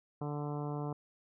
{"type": "harmonic tone", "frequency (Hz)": 146.83, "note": "D3", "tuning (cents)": 0, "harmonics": [1, 2, 3, 4, 5, 6, 7, 8, 9], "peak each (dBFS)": [-37, -42, -43, -49, -46, -50, -49, -55, -56], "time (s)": [0.21, 0.93], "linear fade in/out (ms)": 5, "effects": []}